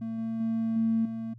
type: tone with level steps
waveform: triangle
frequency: 225.3 Hz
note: A3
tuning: 41 cents sharp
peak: -29 / -27 / -23 / -19 / -30 dBFS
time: 0.01-1.34 s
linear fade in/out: 10 ms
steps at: 0.18 / 0.4 / 0.76 / 1.05 s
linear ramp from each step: 5 ms
effects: tanh soft clip ceiling -20 dBFS + added 117 Hz sine -45 dBFS peak until 1.38 s